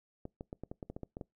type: clicks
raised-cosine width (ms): 2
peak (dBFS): -28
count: 11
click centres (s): 0.254 / 0.409 / 0.529 / 0.636 / 0.715 / 0.828 / 0.9 / 0.965 / 1.033 / 1.169 / 1.212
effects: noise-tail reverb RT60 0.2 s tail -25 dB re dry